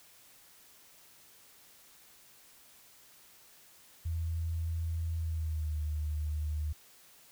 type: tone with pitch glide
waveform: sine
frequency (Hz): 82.41 to 76.01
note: E2 to D#2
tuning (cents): 0 to -40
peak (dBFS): -31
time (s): 4.05-6.73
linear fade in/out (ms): 10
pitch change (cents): -140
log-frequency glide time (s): 5.15-5.78
effects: white hiss -59 dBFS RMS until 7.31 s